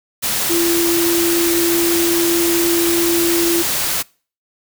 sine tone in noise, 340 Hz, F4, 46 cents flat, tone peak -15 dBFS, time 0.49-3.63 s, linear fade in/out 20 ms, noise white, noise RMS -19 dBFS, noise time 0.22-4.03 s, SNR +1 dB, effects noise-tail reverb RT60 0.4 s tail -25 dB re dry

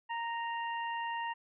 harmonic tone, 930 Hz, A#5, 4 cents flat, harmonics 1 / 2 / 3, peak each -35 / -41 / -45 dBFS, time 0.09-1.34 s, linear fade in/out 20 ms, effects none

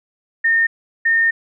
sine tone bursts at uneven times, 1826 Hz, A#6, 36 cents flat, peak -12 dBFS, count 2, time 0.44-0.67 / 1.05-1.31 s, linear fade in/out 10 ms, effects none

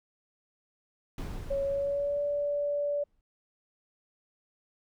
brown noise with exponential decay, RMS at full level -34 dBFS, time 1.18-3.21 s, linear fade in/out 2 ms, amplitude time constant 440 ms
sine tone with pitch glide, 554.4 to 578.9 Hz, C#5 to D5, 0 to -25 cents, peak -27 dBFS, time 1.5-3.04 s, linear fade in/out 10 ms, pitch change +75 cents, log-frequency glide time 1.65-2.22 s
effects none

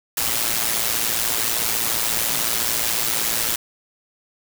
white noise with amplitude modulation, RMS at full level -19 dBFS, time 0.17-3.56 s, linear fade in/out 5 ms, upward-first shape sine, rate 114 Hz, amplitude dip 65%, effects none

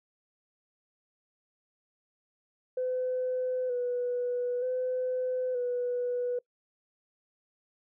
sine tone with vibrato, 499.1 Hz, B4, 18 cents sharp, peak -27 dBFS, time 2.77-6.39 s, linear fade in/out 5 ms, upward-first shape square, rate 0.54 Hz, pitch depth 29 cents each way, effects noise-tail reverb RT60 0.1 s tail -24 dB re dry + tanh soft clip ceiling -23 dBFS

